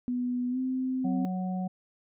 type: tone with pitch glide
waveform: sine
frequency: 247.1 to 258.6 Hz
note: B3 to C4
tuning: +1 to -20 cents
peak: -27 dBFS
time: 0.08-1.25 s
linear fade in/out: 0 ms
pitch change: +79 cents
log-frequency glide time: 0.5-0.58 s
type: harmonic tone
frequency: 185 Hz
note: F#3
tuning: in tune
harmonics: 1 / 3 / 4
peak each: -29 / -45 / -39 dBFS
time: 1.04-1.68 s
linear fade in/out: 10 ms
effects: none